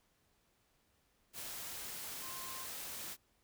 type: tone in noise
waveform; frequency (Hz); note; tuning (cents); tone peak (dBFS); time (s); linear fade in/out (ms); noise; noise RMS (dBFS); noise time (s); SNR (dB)
sine; 1053; C6; +11; -50; 2.2-2.68; 50; white; -45; 1.33-3.17; -8
effects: pink hiss -75 dBFS RMS until 3.43 s